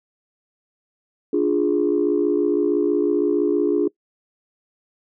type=chord; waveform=sine; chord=D diminished; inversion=none; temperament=equal; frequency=293.7 / 349.2 / 415.3 Hz; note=D4 / F4 / Ab4; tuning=0 / 0 / 0 cents; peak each=-20 dBFS; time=1.33-3.88 s; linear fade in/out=5 ms; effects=noise-tail reverb RT60 0.1 s tail -23 dB re dry + tanh soft clip ceiling -9 dBFS